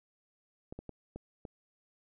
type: clicks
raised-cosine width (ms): 2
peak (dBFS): -29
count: 5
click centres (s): 0.725 / 0.79 / 0.893 / 1.16 / 1.452
effects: none